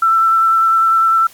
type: tone with vibrato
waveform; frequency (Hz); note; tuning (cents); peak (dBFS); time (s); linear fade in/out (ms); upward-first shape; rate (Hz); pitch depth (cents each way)
sine; 1335; E6; +22; -9; 0.02-1.27; 5; triangle; 10; 20
effects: white hiss -43 dBFS RMS until 1.33 s + AAC 64 kbps